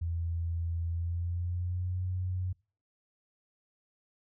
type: tone with pitch glide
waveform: sine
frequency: 84 to 91.6 Hz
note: E2 to F#2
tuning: +33 to -17 cents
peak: -30 dBFS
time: 0.01-2.53 s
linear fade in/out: 10 ms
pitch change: +150 cents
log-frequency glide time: 0.89-2.03 s
effects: noise-tail reverb RT60 0.4 s tail -26 dB re dry